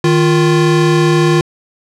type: tone pair together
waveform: square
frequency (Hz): 155.56 / 349.2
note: D#3 / F4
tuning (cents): 0 / 0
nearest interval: octave + major second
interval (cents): 1400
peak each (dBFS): -12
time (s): 0.04-1.41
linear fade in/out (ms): 2
effects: low-pass 7000 Hz 12 dB/octave

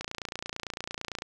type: click train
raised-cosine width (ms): 0.2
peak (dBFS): -17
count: 36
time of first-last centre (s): 0.01-1.221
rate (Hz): 28.9
effects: none

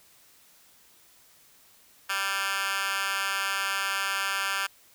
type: tone with high-pass filter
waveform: 10% pulse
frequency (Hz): 196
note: G3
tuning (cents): 0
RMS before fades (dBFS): -29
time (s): 2.09-4.67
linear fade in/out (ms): 10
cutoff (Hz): 1700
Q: 3.5
effects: white hiss -58 dBFS RMS until 4.94 s

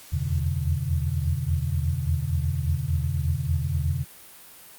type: tone cluster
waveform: sine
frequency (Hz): 79.6 / 83.1 / 88.1 / 126.1 / 145.9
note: D#2 / E2 / F2 / B2 / D3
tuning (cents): +40 / +15 / +16 / +36 / -11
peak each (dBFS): -29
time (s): 0.12-4.05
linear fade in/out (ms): 20
effects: white hiss -47 dBFS RMS until 4.78 s + Opus 48 kbps

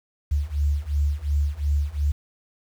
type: beating tone pair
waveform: sine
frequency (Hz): 71.1 / 73.9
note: C#2 / D2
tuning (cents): +45 / +11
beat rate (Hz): 2.8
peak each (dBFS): -24 / -23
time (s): 0.31-2.12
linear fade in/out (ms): 10
effects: 8-bit

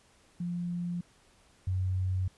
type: tone pair in turn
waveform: sine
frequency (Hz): 174.61 / 93.03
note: F3 / F#2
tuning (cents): 0 / +10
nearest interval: major seventh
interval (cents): 1090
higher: first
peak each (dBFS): -31 / -27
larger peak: second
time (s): 0.4-1.01 / 1.67-2.28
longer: neither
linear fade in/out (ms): 5
effects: pink hiss -63 dBFS RMS until 2.37 s + resampled to 24000 Hz

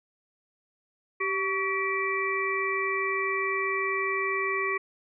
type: harmonic tone with a mistuned harmonic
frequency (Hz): 388.8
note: G4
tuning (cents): -14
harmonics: 1 / 3 / 5 / 6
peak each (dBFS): -31 / -31 / -31 / -31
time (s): 1.2-4.78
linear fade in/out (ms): 10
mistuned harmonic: 3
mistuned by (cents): -52
effects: none

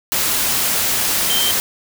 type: tone in noise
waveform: sine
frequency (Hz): 3136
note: G7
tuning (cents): 0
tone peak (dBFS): -18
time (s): 1.3-1.51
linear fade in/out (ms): 0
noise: white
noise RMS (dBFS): -18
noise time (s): 0.12-1.6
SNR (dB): -3
effects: none

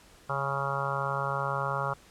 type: harmonic tone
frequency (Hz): 138.59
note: C#3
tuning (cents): 0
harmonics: 1 / 3 / 4 / 5 / 6 / 7 / 8 / 9 / 10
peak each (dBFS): -35 / -41 / -36 / -41 / -37 / -37 / -35 / -36 / -36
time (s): 0.29-1.94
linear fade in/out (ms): 10
effects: pink hiss -56 dBFS RMS until 2.1 s + low-pass 11000 Hz 12 dB/octave

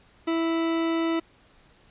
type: tone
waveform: 40% pulse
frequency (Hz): 329.4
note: E4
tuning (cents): -1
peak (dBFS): -22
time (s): 0.27-1.2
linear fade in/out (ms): 10
effects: pink hiss -58 dBFS RMS until 1.9 s + resampled to 8000 Hz

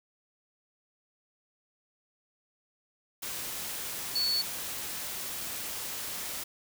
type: tone in noise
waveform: sine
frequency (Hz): 4435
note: C#8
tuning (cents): 0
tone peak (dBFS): -26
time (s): 4.15-4.42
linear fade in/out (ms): 10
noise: white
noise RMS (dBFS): -37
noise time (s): 3.22-6.44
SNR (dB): +8
effects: none

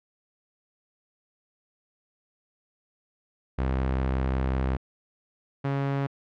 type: tone pair in turn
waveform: sawtooth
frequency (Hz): 65.41 / 138.6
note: C2 / C#3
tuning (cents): 0 / 0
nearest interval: octave + minor second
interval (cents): 1300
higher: second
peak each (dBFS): -20 / -21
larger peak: first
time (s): 3.58-4.77 / 5.64-6.07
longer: first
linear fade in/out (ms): 10
effects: low-pass 2000 Hz 12 dB/octave

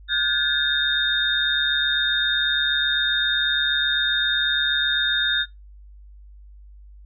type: tone cluster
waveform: sine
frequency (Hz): 1439 / 1567 / 1714 / 3676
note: F#6 / G6 / A6 / A#7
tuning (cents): -49 / -1 / -46 / -25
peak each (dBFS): -27 / -26 / -26 / -21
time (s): 0.08-5.46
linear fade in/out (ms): 50
effects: noise-tail reverb RT60 0.2 s tail -22 dB re dry + added 50 Hz sine -42 dBFS peak until 7.05 s

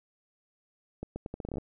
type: accelerating click train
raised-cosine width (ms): 2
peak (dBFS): -23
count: 12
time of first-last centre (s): 1.03-1.582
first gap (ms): 130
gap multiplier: 0.78
effects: none

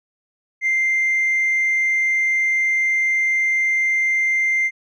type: tone with tanh clipping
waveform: triangle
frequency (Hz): 2092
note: C7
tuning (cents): -1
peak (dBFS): -16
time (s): 0.61-4.71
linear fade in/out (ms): 50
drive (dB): 5
effects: none

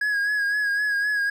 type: tone with vibrato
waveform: triangle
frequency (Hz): 1661.2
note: G#6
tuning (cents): 0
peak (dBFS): -19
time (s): 0.01-1.3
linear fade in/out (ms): 5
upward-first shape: sine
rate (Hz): 3.9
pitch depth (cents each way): 40
effects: none

